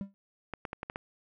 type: tone with exponential decay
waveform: triangle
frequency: 197.5 Hz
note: G3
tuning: 13 cents sharp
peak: -28 dBFS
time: 0.01-0.14 s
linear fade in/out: 0 ms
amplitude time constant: 27 ms
type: clicks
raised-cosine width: 0.5 ms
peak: -21 dBFS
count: 6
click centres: 0.537 / 0.652 / 0.731 / 0.831 / 0.899 / 0.959 s
effects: none